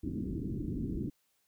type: low-pass noise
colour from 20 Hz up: white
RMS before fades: -36 dBFS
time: 0.03-1.1 s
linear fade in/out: 10 ms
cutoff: 340 Hz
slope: 48 dB/octave
effects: white hiss -75 dBFS RMS until 1.47 s